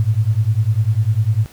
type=beating tone pair; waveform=sine; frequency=103.83 / 113.83 Hz; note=G#2 / A#2; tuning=0 / -41 cents; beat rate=10 Hz; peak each=-16 dBFS; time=0-1.46 s; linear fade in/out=0 ms; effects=pink hiss -45 dBFS RMS until 1.52 s